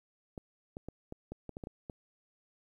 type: clicks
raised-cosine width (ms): 2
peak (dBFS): -28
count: 10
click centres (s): 0.378 / 0.769 / 0.886 / 1.124 / 1.32 / 1.493 / 1.569 / 1.638 / 1.671 / 1.898
effects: 11-bit